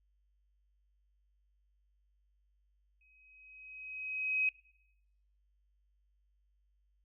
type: tone with exponential growth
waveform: sine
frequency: 2534 Hz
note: D#7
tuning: 31 cents sharp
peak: -26 dBFS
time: 3.01-4.49 s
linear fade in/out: 2 ms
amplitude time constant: 320 ms
effects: noise-tail reverb RT60 0.9 s tail -23 dB re dry + added 50 Hz sine -70 dBFS peak until 7.04 s